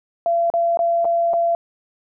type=tone with dropouts; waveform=sine; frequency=680 Hz; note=F5; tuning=46 cents flat; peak=-15 dBFS; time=0.26-1.55 s; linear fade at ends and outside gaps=1 ms; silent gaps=0.501-0.538 / 0.772-0.791 / 1.046-1.052 / 1.334-1.338 s; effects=none